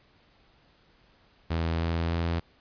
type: tone with pitch steps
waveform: sawtooth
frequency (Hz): 82.41 / 83.27 / 84.14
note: E2 / E2 / E2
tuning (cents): 0 / +18 / +36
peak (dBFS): -22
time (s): 1.5-2.4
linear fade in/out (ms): 10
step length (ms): 300
effects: pink hiss -62 dBFS RMS until 2.6 s + resampled to 11025 Hz